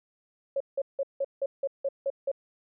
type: tone bursts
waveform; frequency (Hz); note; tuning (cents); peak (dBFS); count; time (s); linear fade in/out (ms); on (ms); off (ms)
sine; 550; C#5; -14; -25; 9; 0.56-2.316; 5; 44; 170
effects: none